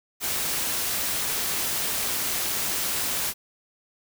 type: noise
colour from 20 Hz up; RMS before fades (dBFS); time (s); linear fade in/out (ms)
white; -27; 0.2-3.34; 50
effects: none